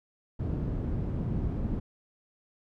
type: low-pass noise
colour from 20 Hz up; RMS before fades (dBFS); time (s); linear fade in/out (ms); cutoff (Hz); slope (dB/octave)
white; -31; 0.39-1.8; 10; 160; 12
effects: none